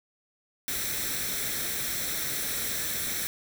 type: noise with comb filter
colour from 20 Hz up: white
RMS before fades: -31 dBFS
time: 0.68-3.27 s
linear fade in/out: 0 ms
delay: 0.52 ms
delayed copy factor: +0.6
effects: none